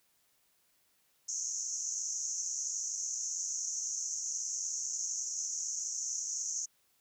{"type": "band-pass noise", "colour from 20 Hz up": "pink", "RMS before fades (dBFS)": -37, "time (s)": [1.28, 6.66], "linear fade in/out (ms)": 10, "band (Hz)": [5900, 6900], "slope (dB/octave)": 96, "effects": ["white hiss -72 dBFS RMS until 7 s"]}